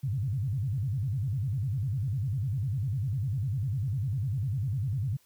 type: tone with vibrato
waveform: sine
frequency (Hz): 116.54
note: A#2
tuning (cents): 0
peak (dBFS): -27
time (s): 0.03-5.17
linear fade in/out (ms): 10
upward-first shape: square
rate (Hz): 10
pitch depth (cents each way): 280
effects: white hiss -65 dBFS RMS until 5.25 s